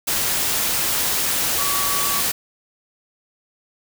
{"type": "tone in noise", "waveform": "sine", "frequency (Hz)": 1138, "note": "C#6", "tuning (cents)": 45, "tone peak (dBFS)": -26, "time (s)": [1.58, 2.21], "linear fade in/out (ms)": 10, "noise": "white", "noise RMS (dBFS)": -21, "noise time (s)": [0.07, 2.32], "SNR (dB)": -8, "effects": []}